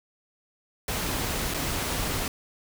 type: noise with dropouts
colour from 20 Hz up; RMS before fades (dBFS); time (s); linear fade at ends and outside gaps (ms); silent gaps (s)
pink; -29; 0.88-2.28; 2; 1.539-1.543
effects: none